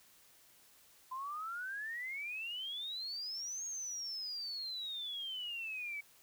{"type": "exponential two-way sweep", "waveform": "sine", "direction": "up then down", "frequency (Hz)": [1014, 6600, 2257], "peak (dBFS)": -39, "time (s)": [1.11, 6.01], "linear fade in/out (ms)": 10, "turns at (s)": 3.65, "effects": ["white hiss -64 dBFS RMS until 6.22 s"]}